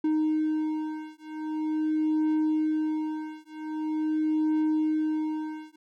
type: beating tone pair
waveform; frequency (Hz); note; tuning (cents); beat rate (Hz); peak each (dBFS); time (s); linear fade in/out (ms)
triangle; 310 / 310.44; D#4 / D#4; -6 / -4; 0.44; -26; 0.04-5.76; 5
effects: none

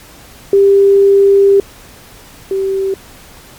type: tone pair in turn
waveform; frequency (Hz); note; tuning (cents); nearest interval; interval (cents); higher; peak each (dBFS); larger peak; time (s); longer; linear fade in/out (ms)
sine; 396.3 / 387; G4 / G4; +19 / -22; unison; 41; first; -4 / -12; first; 0.53-1.6 / 2.51-2.94; first; 2
effects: pink hiss -38 dBFS RMS until 3.58 s + MP3 96 kbps

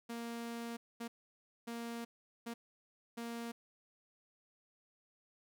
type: tone bursts at uneven times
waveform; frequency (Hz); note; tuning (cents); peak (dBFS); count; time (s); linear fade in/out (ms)
sawtooth; 233.5; A#3; +3; -37; 5; 0.09-0.77 / 1-1.08 / 1.67-2.05 / 2.46-2.54 / 3.17-3.52; 10
effects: none

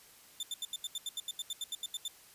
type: tone bursts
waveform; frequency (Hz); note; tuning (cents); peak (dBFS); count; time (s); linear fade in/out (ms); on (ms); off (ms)
sawtooth; 3550; A7; +15; -32; 16; 0.4-2.08; 2; 30; 80
effects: white hiss -58 dBFS RMS until 2.34 s + resampled to 32000 Hz

